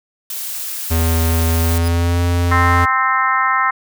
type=noise; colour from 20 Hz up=blue; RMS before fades=-25 dBFS; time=0.3-1.78 s; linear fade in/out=2 ms
type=tone with pitch glide; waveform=square; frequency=82.41 to 87.11 Hz; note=E2 to F2; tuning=0 to -4 cents; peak=-14 dBFS; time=0.9-2.86 s; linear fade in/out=20 ms; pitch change=+96 cents; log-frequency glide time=1.56-2.22 s
type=tone with exponential growth; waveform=5% pulse; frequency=4978 Hz; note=D#8; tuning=in tune; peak=-16 dBFS; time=1.76-1.88 s; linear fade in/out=2 ms; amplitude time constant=25 ms
type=harmonic tone; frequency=261.6 Hz; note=C4; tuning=in tune; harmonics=3 / 4 / 5 / 6 / 7 / 8; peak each=-24 / -17 / -17 / -27 / -20 / -25 dBFS; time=2.51-3.71 s; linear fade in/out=10 ms
effects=none